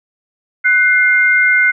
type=tone pair together; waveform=sine; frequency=1492 / 2110 Hz; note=F#6 / C7; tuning=+14 / +14 cents; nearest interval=tritone; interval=600 cents; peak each=-11 dBFS; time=0.64-1.72 s; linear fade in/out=20 ms; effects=none